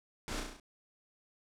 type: noise with echo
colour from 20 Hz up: pink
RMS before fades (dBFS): -40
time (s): 0.28-0.4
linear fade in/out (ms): 0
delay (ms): 33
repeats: 6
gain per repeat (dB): -3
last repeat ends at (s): 0.598
effects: low-pass 8000 Hz 12 dB/octave